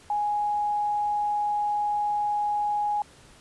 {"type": "tone", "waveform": "sine", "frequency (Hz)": 830.6, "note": "G#5", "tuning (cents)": 0, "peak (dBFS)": -23, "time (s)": [0.1, 3.02], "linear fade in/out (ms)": 2, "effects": ["pink hiss -53 dBFS RMS until 3.4 s", "resampled to 24000 Hz"]}